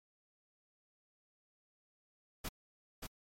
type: noise with echo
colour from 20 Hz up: pink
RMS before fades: -40 dBFS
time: 2.44-2.49 s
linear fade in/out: 10 ms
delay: 580 ms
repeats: 1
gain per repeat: -4 dB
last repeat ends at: 3.07 s
effects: MP3 64 kbps